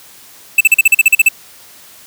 square tone bursts, 2637 Hz, E7, in tune, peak -4 dBFS, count 11, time 0.58-1.287 s, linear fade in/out 5 ms, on 27 ms, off 41 ms, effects white hiss -40 dBFS RMS until 2.06 s + high-pass 60 Hz 12 dB/octave

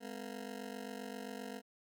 20% pulse ring-modulated tone, 232.8 Hz, A#3, 2 cents flat, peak -35 dBFS, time 0-1.62 s, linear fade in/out 50 ms, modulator 23.8 Hz, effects none

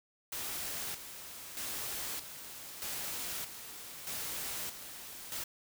white noise with tremolo, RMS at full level -39 dBFS, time 0.32-5.44 s, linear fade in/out 5 ms, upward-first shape square, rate 0.8 Hz, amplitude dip 60%, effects none

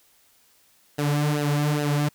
sawtooth tone with flanger, 147.2 Hz, D3, 4 cents sharp, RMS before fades -23 dBFS, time 0.98-2.09 s, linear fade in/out 10 ms, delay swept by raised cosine 0.87 to 4.77 ms, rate 2.4 Hz, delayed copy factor -0.75, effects white hiss -60 dBFS RMS until 2.14 s

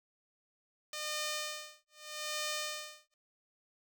5% pulse tone with tremolo, 607 Hz, D#5, 43 cents flat, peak -23 dBFS, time 0.93-3.14 s, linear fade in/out 2 ms, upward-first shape sine, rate 0.81 Hz, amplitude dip 100%, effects none

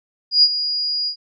sine tone with ADSR envelope, 4876 Hz, D#8, 36 cents flat, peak -7 dBFS, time 0.31-1.16 s, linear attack 120 ms, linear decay 49 ms, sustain -12 dB, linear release 87 ms, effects none

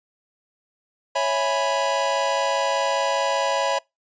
square chord, C# minor seventh, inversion none, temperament equal, 554.4 / 659.3 / 830.6 / 987.8 Hz, C#5 / E5 / G#5 / B5, 0 / 0 / 0 / 0 cents, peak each -25 / -27 / -29 / -26 dBFS, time 1.15-3.79 s, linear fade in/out 10 ms, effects noise-tail reverb RT60 0.2 s tail -25 dB re dry + resampled to 16000 Hz

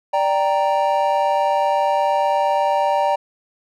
triangle chord, G minor, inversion second, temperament equal, 587.3 / 784 / 932.3 Hz, D5 / G5 / Bb5, 0 / 0 / 0 cents, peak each -18 dBFS, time 0.13-3.16 s, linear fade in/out 10 ms, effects none

